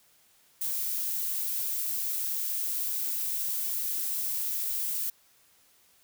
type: noise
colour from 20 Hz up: violet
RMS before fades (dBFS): -31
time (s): 0.61-5.1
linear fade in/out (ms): 5
effects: white hiss -63 dBFS RMS until 6.03 s